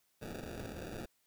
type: noise with sample-and-hold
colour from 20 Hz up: white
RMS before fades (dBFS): -44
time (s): 0.21-1.06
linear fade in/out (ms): 10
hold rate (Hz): 1050
effects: white hiss -75 dBFS RMS until 1.26 s